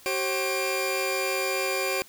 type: tone cluster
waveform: sawtooth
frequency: 382.4 / 536 / 2385 Hz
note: G4 / C5 / D7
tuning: -43 / +42 / +26 cents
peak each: -26 dBFS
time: 0.06-2.02 s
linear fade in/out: 0 ms
effects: white hiss -52 dBFS RMS until 2.08 s